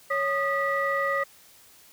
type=tone cluster; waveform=sine; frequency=555 / 1232 / 1948 Hz; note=C#5 / D#6 / B6; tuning=+2 / -17 / -24 cents; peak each=-27 dBFS; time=0.1-1.24 s; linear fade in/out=10 ms; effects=tanh soft clip ceiling -15 dBFS + white hiss -54 dBFS RMS until 1.92 s